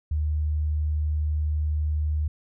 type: tone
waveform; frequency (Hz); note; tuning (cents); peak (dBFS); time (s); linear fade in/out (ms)
sine; 76; D#2; -40; -22; 0.11-2.28; 5
effects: none